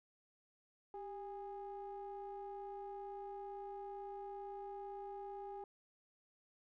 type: ring-modulated tone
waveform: triangle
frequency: 211.3 Hz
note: G#3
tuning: 30 cents sharp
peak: -40 dBFS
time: 0.94-5.64 s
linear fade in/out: 2 ms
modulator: 605 Hz
effects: none